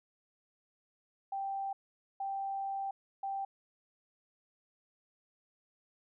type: tone bursts at uneven times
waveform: sine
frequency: 784 Hz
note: G5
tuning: in tune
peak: -34 dBFS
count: 3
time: 1.32-1.73 / 2.2-2.91 / 3.23-3.45 s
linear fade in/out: 5 ms
effects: none